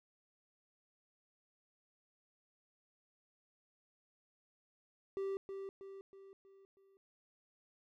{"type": "tone with echo", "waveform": "triangle", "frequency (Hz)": 390, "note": "G4", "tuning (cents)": -9, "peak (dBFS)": -34, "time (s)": [5.17, 5.37], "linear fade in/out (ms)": 0, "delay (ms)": 320, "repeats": 5, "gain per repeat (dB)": -6, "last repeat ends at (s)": 6.97, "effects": []}